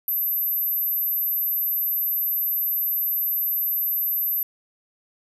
sine tone, 12160 Hz, F#9, 46 cents sharp, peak -21 dBFS, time 0.08-4.43 s, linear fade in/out 2 ms, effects none

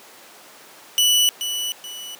sawtooth tone with echo, 2960 Hz, F#7, in tune, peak -11 dBFS, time 0.98-1.29 s, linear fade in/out 0 ms, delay 430 ms, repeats 2, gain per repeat -9 dB, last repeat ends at 2.15 s, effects pink hiss -44 dBFS RMS until 2.19 s + high-pass 400 Hz 12 dB/octave

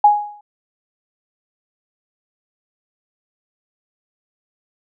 sine tone with exponential decay, 830.6 Hz, G#5, in tune, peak -4 dBFS, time 0.04-0.41 s, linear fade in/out 5 ms, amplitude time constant 80 ms, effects none

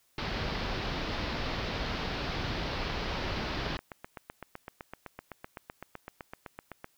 pink low-pass noise, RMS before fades -34 dBFS, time 0.18-3.77 s, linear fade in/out 2 ms, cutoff 5000 Hz, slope 48 dB/octave
click train, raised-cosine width 0.5 ms, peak -25 dBFS, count 32, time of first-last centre 2.9-6.844 s, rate 7.86 Hz
effects white hiss -69 dBFS RMS until 6.97 s

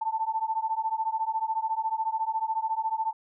sine beating tone pair, 880 / 894 Hz, A5 / A5, 0 / +27 cents, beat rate 14 Hz, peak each -29 dBFS, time 0.01-3.13 s, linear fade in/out 10 ms, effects none

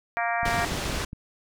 harmonic tone, 233.1 Hz, A#3, in tune, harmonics 3 / 4 / 5 / 6 / 7 / 8 / 9 / 10, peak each -27 / -33 / -34 / -35 / -33 / -32 / -41 / -35 dBFS, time 0.17-0.65 s, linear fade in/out 0 ms
clicks, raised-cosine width 5 ms, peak -24 dBFS, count 8, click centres 0.432 / 0.479 / 0.59 / 0.636 / 0.721 / 0.898 / 0.978 / 1.131 s
pink low-pass noise, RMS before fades -30 dBFS, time 0.45-1.05 s, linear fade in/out 5 ms, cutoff 7700 Hz, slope 12 dB/octave
effects none

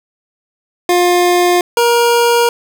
25% pulse tone pair in turn, 354.1 / 472.7 Hz, F4 / A#4, +24 / +24 cents, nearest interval perfect fourth, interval 500 cents, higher second, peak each -5 dBFS, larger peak neither, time 0.89-1.61 / 1.77-2.49 s, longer neither, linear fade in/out 2 ms, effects none

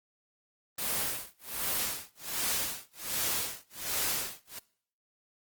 white noise with tremolo, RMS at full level -30 dBFS, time 0.78-4.59 s, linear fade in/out 5 ms, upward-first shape sine, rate 1.3 Hz, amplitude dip 100%, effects noise-tail reverb RT60 0.6 s tail -22 dB re dry + Opus 24 kbps

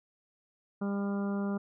harmonic tone, 200.1 Hz, G3, 36 cents sharp, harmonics 1 / 2 / 3 / 4 / 5 / 6 / 7, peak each -30 / -39 / -43 / -47 / -49 / -47 / -48 dBFS, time 0.81-1.58 s, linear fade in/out 10 ms, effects none

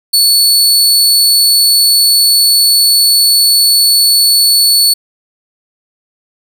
sawtooth tone, 4435 Hz, C#8, in tune, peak -3 dBFS, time 0.13-4.94 s, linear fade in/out 10 ms, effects none

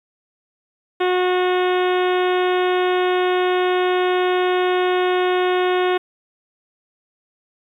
harmonic tone, 364.1 Hz, F#4, 28 cents flat, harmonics 1 / 2 / 3 / 4 / 5 / 6 / 7 / 8 / 9 / 10, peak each -17 / -23 / -27 / -29 / -31 / -33 / -34 / -35 / -36 / -37 dBFS, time 1-5.98 s, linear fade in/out 10 ms, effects 9-bit

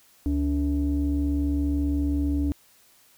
sine tone pair together, 71.62 / 286.5 Hz, D2 / D4, -43 / -43 cents, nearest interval 2 octaves, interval 2400 cents, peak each -23 dBFS, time 0.26-2.52 s, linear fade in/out 0 ms, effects tanh soft clip ceiling -17 dBFS + white hiss -58 dBFS RMS until 3.17 s

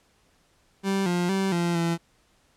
30% pulse tone with pitch steps, 194.9 / 176.2 / 193.2 / 172.1 / 168.3 Hz, G3 / F3 / G3 / F3 / E3, -10 / +16 / -25 / -25 / +36 cents, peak -20 dBFS, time 0.83-1.98 s, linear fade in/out 50 ms, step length 230 ms, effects pink hiss -64 dBFS RMS until 2.56 s + low-pass 10000 Hz 12 dB/octave

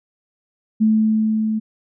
sine tone with level ramp, 218 Hz, A3, 16 cents flat, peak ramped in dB -11 to -18 dBFS, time 0.8-1.6 s, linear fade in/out 20 ms, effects none

